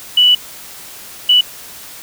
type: tone bursts at uneven times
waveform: sine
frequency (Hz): 2960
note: F#7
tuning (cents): 0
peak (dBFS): -6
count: 2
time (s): 0.17-0.35 / 1.29-1.41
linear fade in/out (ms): 5
effects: white hiss -34 dBFS RMS until 2.02 s